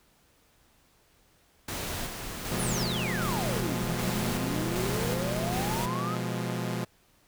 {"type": "noise with tremolo", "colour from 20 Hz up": "pink", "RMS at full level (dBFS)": -34, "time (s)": [1.68, 5.86], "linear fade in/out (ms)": 5, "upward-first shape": "square", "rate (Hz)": 1.3, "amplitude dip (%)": 35}
{"type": "chord", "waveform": "sawtooth", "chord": "F diminished", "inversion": "second", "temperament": "equal", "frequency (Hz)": [123.47, 174.61, 207.7], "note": ["Cb3", "F3", "Ab3"], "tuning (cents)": [0, 0, 0], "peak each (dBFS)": [-29, -30, -32], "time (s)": [2.51, 6.85], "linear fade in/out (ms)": 10}
{"type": "exponential two-way sweep", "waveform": "sine", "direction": "down then up", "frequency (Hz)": [11110, 158.6, 1305], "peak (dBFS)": -33, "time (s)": [2.58, 6.16], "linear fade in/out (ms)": 20, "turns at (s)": 3.89}
{"effects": ["pink hiss -64 dBFS RMS until 7.27 s"]}